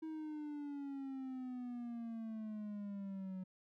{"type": "exponential sweep", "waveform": "triangle", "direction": "down", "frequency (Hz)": [319.7, 185], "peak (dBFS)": -40, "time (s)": [0.02, 3.44], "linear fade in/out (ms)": 10, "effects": []}